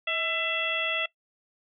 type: harmonic tone with a mistuned harmonic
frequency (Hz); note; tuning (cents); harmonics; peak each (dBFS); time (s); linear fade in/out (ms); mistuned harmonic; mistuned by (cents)
669; E5; +25; 1 / 2 / 3 / 4 / 5; -35 / -35 / -33 / -29 / -33; 0.07-1.06; 5; 1; -70
effects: noise-tail reverb RT60 0.1 s tail -19 dB re dry